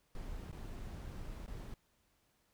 brown noise with dropouts, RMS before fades -45 dBFS, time 0.15-1.74 s, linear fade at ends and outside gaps 1 ms, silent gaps 0.515-0.527 / 1.463-1.479 s, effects pink hiss -75 dBFS RMS until 2.53 s

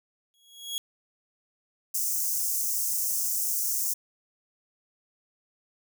sawtooth tone with exponential growth, 3322 Hz, G#7, in tune, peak -24 dBFS, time 0.34-0.78 s, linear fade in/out 0 ms, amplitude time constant 94 ms
white high-pass noise, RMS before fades -28 dBFS, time 1.94-3.94 s, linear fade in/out 10 ms, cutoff 5600 Hz, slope 48 dB/octave
effects none

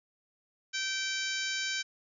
harmonic tone, 775 Hz, G5, 20 cents flat, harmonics 2 / 3 / 4 / 5 / 6 / 7 / 8 / 9, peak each -36 / -38 / -39 / -40 / -41 / -41 / -42 / -43 dBFS, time 0.73-1.83 s, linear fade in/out 20 ms, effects none

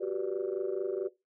sine chord, G major seventh, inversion third, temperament just, 367.5 / 392 / 490 / 588 Hz, F#4 / G4 / B4 / D5, -12 / 0 / -14 / +2 cents, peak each -33 / -33 / -38 / -39 dBFS, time 0-1.09 s, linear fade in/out 20 ms, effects noise-tail reverb RT60 0.2 s tail -17 dB re dry + tanh soft clip ceiling -23 dBFS

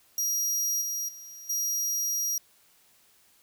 sawtooth tone with level steps, 5720 Hz, F8, 41 cents sharp, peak -23 / -27 / -40 / -24 dBFS, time 0.18-2.38 s, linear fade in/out 2 ms, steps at 0.81 / 1.08 / 1.49 s, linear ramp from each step 10 ms, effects white hiss -62 dBFS RMS until 3.42 s

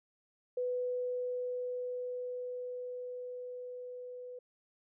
sine tone with level ramp, 496.8 Hz, B4, 10 cents sharp, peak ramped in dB -31 to -43 dBFS, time 0.57-4.39 s, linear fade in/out 5 ms, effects none

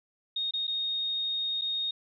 sine tone with dropouts, 3714 Hz, A#7, 7 cents flat, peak -28 dBFS, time 0.36-1.91 s, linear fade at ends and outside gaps 5 ms, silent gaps 0.51-0.536 / 0.67-0.677 / 1.613-1.618 s, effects none

